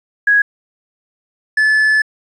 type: tone pair in turn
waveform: sine / triangle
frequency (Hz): 1661.2 / 1732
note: G#6 / A6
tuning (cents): 0 / -28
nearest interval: minor second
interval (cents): 72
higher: second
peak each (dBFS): -8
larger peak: neither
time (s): 0.27-0.42 / 1.57-2.02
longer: second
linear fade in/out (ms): 5
effects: resampled to 24000 Hz + 8-bit